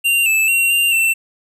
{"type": "tone with pitch steps", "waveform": "square", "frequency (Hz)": [2775, 2625, 2743, 2783, 2687], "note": ["F7", "E7", "F7", "F7", "E7"], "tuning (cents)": [-12, -8, -32, -7, 33], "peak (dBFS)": -13, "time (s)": [0.04, 1.14], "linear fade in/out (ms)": 20, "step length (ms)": 220, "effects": []}